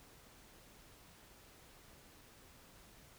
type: silence
effects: pink hiss -61 dBFS RMS until 3.18 s